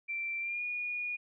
sine tone with pitch glide, 2349 to 2445 Hz, D7 to D#7, 0 to -31 cents, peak -33 dBFS, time 0.08-1.17 s, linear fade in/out 20 ms, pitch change +69 cents, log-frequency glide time 0.4-0.63 s, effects none

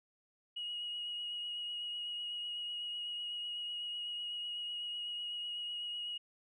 sine tone with vibrato, 2893 Hz, F#7, 40 cents flat, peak -37 dBFS, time 0.56-6.18 s, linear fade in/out 10 ms, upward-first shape triangle, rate 8 Hz, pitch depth 16 cents each way, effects tanh soft clip ceiling -33 dBFS

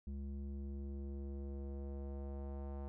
square tone with low-pass filter sweep, 69.3 Hz, C#2, in tune, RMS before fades -44 dBFS, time 0.07-2.88 s, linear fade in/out 0 ms, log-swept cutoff 220 to 810 Hz, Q 1.5, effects none

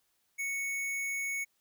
square tone, 2217 Hz, C#7, in tune, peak -33 dBFS, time 0.38-1.45 s, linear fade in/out 20 ms, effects white hiss -75 dBFS RMS until 1.6 s

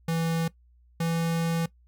square tone pair in turn, 164.81 / 166.05 Hz, E3 / E3, 0 / +13 cents, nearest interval unison, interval 13 cents, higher second, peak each -25 dBFS, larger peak neither, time 0.08-0.48 / 1-1.66 s, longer second, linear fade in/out 5 ms, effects noise-tail reverb RT60 0.1 s tail -19 dB re dry + added 60 Hz sine -56 dBFS peak until 1.87 s

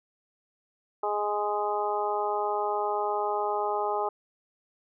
harmonic tone, 207.7 Hz, G#3, in tune, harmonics 2 / 3 / 4 / 5 / 6, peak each -31 / -34 / -29 / -35 / -35 dBFS, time 1.03-4.09 s, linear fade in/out 5 ms, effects none

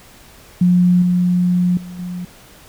sine tone with level steps, 178.6 Hz, F3, 39 cents sharp, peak -9 / -12 / -29 / -23 dBFS, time 0.61-2.25 s, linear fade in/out 5 ms, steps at 1.02 / 1.77 / 1.99 s, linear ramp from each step 2 ms, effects pink hiss -44 dBFS RMS until 2.68 s

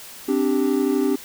triangle chord, C suspended second, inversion none, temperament equal, 261.6 / 293.7 / 392 Hz, C4 / D4 / G4, 0 / 0 / 0 cents, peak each -20 dBFS, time 0.28-1.16 s, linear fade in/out 10 ms, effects white hiss -40 dBFS RMS until 1.24 s

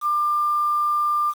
sine tone with quantisation, 1194 Hz, D6, 28 cents sharp, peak -18 dBFS, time 0.01-1.34 s, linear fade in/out 50 ms, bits 7, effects none

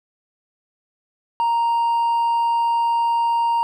sine tone with hard clipping, 932.3 Hz, A#5, in tune, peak -17 dBFS, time 1.4-3.63 s, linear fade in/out 0 ms, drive 2 dB, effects none

